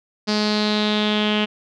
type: tone with low-pass filter sweep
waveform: sawtooth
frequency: 211.2 Hz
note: G#3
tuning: 29 cents sharp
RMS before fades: -20 dBFS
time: 0.27-1.46 s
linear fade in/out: 20 ms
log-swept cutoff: 4800 to 3000 Hz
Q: 5.8
effects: none